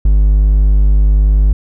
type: tone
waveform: triangle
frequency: 50.6 Hz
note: G#1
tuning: 44 cents flat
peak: -4 dBFS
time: 0.05-1.53 s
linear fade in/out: 5 ms
effects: none